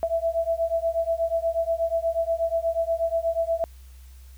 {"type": "beating tone pair", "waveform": "sine", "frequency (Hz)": [659.3, 667.6], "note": ["E5", "E5"], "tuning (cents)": [0, 22], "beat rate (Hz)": 8.3, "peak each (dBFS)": -25, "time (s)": [0.03, 3.64], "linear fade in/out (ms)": 0, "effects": ["added 64 Hz sine -43 dBFS peak until 4.37 s", "white hiss -58 dBFS RMS until 4.37 s"]}